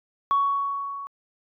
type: tone with level ramp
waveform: sine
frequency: 1117 Hz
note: C#6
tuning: 13 cents sharp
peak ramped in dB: -16 to -33 dBFS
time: 0.31-1.07 s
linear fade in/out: 0 ms
effects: tanh soft clip ceiling -14 dBFS